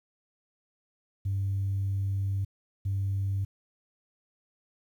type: tone pair in turn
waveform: sine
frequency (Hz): 98 / 98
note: G2 / G2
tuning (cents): 0 / 0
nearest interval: unison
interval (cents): 0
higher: neither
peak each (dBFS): -25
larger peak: neither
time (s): 1.25-2.45 / 2.85-3.45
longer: first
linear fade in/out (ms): 10
effects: tanh soft clip ceiling -23 dBFS + 10-bit